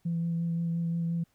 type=tone with vibrato; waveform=sine; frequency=168 Hz; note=E3; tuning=33 cents sharp; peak=-26 dBFS; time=0.05-1.24 s; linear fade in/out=10 ms; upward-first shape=sine; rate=5.7 Hz; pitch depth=13 cents each way; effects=tanh soft clip ceiling -23 dBFS + pink hiss -71 dBFS RMS until 1.34 s